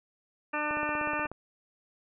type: harmonic tone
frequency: 299.1 Hz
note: D4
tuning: 32 cents sharp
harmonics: 1 / 2 / 3 / 4 / 5 / 6 / 8 / 9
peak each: -38 / -37 / -36 / -35 / -37 / -37 / -39 / -39 dBFS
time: 0.53-1.27 s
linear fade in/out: 10 ms
type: click train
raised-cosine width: 1 ms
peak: -25 dBFS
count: 11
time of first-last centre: 0.71-1.316 s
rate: 16.5 Hz
effects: none